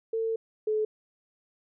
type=tone pair in turn; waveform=sine; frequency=450 / 430.3 Hz; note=A4 / A4; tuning=+39 / -39 cents; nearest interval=minor second; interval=78 cents; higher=first; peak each=-26 / -24 dBFS; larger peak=second; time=0.13-0.36 / 0.67-0.85 s; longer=first; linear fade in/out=5 ms; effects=none